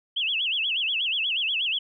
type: tone with vibrato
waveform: sine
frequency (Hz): 2960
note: F#7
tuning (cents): 0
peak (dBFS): -23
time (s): 0.16-1.79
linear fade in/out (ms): 10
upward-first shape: sine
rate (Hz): 8.3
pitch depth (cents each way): 240
effects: none